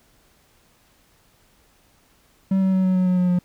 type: tone with pitch steps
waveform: triangle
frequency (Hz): 191.8 / 189.82 / 187.85 / 185.91 / 183.99 / 182.08 / 180.2 / 178.34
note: G3 / F#3 / F#3 / F#3 / F#3 / F#3 / F#3 / F3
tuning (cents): -37 / +45 / +26 / +9 / -9 / -28 / -45 / +37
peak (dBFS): -14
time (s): 2.51-3.39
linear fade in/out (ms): 5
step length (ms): 110
effects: pink hiss -59 dBFS RMS until 3.44 s